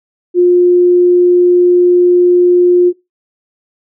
sine tone, 355.4 Hz, F4, 30 cents sharp, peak -4 dBFS, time 0.34-2.93 s, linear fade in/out 50 ms, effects noise-tail reverb RT60 0.2 s tail -19 dB re dry

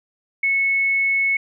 sine tone, 2200 Hz, C#7, 14 cents flat, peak -16 dBFS, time 0.43-1.37 s, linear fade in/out 5 ms, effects none

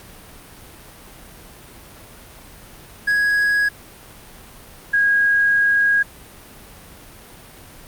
triangle / sine tone pair in turn, 1661.2 / 1640.2 Hz, G#6 / G#6, 0 / -22 cents, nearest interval unison, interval 22 cents, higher first, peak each -13 / -13 dBFS, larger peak neither, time 3.07-3.69 / 4.93-6.03 s, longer second, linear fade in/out 10 ms, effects pink hiss -42 dBFS RMS until 7.87 s + Opus 48 kbps

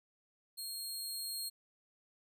20% pulse tone with level ramp, 4249 Hz, C8, 26 cents sharp, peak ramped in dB -35 to -32 dBFS, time 0.57-1.5 s, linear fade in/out 20 ms, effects none

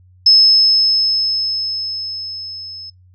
sine tone with level ramp, 5200 Hz, E8, 24 cents flat, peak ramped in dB -5 to -30 dBFS, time 0.26-2.9 s, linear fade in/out 5 ms, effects noise-tail reverb RT60 0.2 s tail -26 dB re dry + added 91 Hz sine -45 dBFS peak until 3.14 s

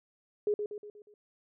sine tone with echo, 416.5 Hz, G#4, 5 cents sharp, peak -25 dBFS, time 0.47-0.54 s, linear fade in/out 2 ms, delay 120 ms, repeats 5, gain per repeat -6 dB, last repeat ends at 1.14 s, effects none

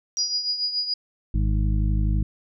sine tone with exponential decay, 5730 Hz, F8, 44 cents sharp, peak -24 dBFS, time 0.17-0.68 s, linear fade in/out 0 ms, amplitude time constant 110 ms
sine tone with tremolo, 4900 Hz, D#8, 27 cents flat, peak -20 dBFS, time 0.18-0.94 s, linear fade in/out 5 ms, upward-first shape triangle, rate 7 Hz, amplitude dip 70%
harmonic tone, 52 Hz, G#1, 3 cents sharp, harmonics 1 / 2 / 3 / 4 / 6, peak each -20 / -26 / -30 / -32 / -36 dBFS, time 1.34-2.23 s, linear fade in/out 5 ms
effects none

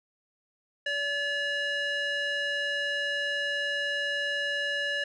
square tone with band-pass filter, 573 Hz, D5, 43 cents flat, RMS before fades -30 dBFS, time 0.86-5.04 s, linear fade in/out 5 ms, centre 2200 Hz, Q 3.7, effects resampled to 22050 Hz

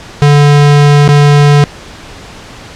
square tone with dropouts, 145.3 Hz, D3, 18 cents flat, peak -3 dBFS, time 0.22-1.64 s, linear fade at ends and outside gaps 0 ms, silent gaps 1.078-1.089 s, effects pink hiss -30 dBFS RMS until 2.75 s + low-pass 6000 Hz 12 dB/octave

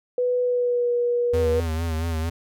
sine tone with pitch glide, 494.9 to 481.9 Hz, B4 to B4, +4 to -43 cents, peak -19 dBFS, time 0.18-1.6 s, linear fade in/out 2 ms, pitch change -47 cents, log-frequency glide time 0.42-0.91 s
square tone with vibrato, 81.6 Hz, E2, 17 cents flat, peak -24 dBFS, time 1.33-2.3 s, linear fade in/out 10 ms, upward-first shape sine, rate 4.4 Hz, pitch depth 57 cents each way
effects none

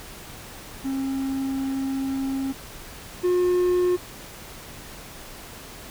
triangle tone pair in turn, 268.9 / 358.9 Hz, C4 / F4, +47 / +47 cents, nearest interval perfect fourth, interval 500 cents, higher second, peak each -22 / -16 dBFS, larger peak second, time 0.84-2.53 / 3.23-3.97 s, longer first, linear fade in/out 20 ms, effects pink hiss -41 dBFS RMS until 5.9 s

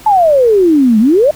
sine exponential two-way sweep, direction down then up, 884 to 207.7 to 633 Hz, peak -5 dBFS, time 0.06-1.31 s, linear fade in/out 5 ms, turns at 0.99 s, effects pink hiss -36 dBFS RMS until 1.35 s

